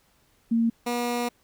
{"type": "tone pair in turn", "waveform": ["sine", "15% pulse"], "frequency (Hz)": [229.8, 241.1], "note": ["A#3", "B3"], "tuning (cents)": [-25, -41], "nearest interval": "minor second", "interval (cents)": 84, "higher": "second", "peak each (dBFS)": -19, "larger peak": "neither", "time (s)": [[0.51, 0.7], [0.86, 1.29]], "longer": "second", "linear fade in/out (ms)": 10, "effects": ["pink hiss -64 dBFS RMS until 1.43 s"]}